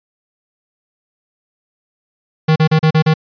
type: tone bursts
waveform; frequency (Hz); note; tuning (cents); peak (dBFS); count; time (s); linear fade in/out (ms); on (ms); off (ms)
square; 157.3; D#3; +19; -9; 6; 2.48-3.14; 10; 80; 36
effects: resampled to 11025 Hz